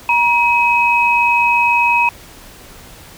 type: tone pair together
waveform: sine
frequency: 952 / 2542 Hz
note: A#5 / D#7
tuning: +36 / +36 cents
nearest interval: octave + perfect fourth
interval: 1700 cents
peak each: -13 dBFS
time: 0.09-2.09 s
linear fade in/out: 2 ms
effects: pink hiss -39 dBFS RMS until 3.17 s